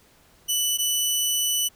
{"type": "tone pair in turn", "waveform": "15% pulse", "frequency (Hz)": [2975, 2975], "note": ["F#7", "F#7"], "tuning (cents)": [9, 9], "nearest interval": "unison", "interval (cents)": 0, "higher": "neither", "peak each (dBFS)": -14, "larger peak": "neither", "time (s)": [[0.48, 0.78], [0.78, 1.69]], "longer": "second", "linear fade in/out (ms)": 20, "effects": ["pink hiss -57 dBFS RMS until 1.75 s"]}